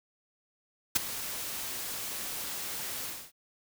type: noise with ADSR envelope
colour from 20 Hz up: white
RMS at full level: -22 dBFS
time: 0.95-3.32 s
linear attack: 12 ms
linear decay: 14 ms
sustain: -15 dB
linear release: 270 ms
effects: none